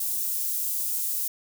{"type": "high-pass noise", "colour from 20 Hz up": "white", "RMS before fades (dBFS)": -28, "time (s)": [0, 1.28], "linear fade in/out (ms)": 5, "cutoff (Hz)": 9500, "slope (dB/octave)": 12, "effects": []}